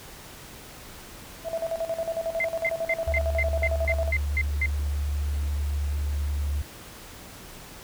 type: tone with tremolo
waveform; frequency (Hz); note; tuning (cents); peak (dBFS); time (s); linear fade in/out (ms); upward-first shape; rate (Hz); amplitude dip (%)
sine; 659.3; E5; 0; -24; 1.44-4.12; 50; square; 11; 75
type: tone bursts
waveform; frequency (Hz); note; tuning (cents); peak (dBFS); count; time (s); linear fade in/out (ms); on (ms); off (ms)
sine; 2079; C7; -12; -22; 10; 2.4-4.66; 2; 46; 200
type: tone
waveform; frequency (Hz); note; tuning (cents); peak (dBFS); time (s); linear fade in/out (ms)
sine; 72.4; D2; -24; -24; 3.07-6.62; 5
effects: tanh soft clip ceiling -12 dBFS + pink hiss -44 dBFS RMS until 7.83 s